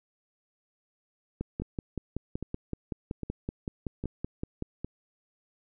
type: two click trains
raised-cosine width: 3 ms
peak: -21 / -19 dBFS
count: 5 / 18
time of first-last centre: 1.62-4.846 / 1.41-4.624 s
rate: 1.24 / 5.29 Hz
effects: none